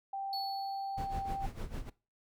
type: tone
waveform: sine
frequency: 784 Hz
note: G5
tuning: in tune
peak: -35 dBFS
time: 0.13-1.46 s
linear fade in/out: 5 ms
type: tone with exponential decay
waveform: triangle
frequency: 4416 Hz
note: C#8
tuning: 7 cents flat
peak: -35 dBFS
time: 0.33-1.44 s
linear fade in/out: 1 ms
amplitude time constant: 240 ms
type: noise with tremolo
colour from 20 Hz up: brown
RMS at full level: -37 dBFS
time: 0.97-1.9 s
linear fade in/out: 10 ms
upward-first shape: sine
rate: 6.6 Hz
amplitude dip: 80%
effects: noise-tail reverb RT60 0.3 s tail -20 dB re dry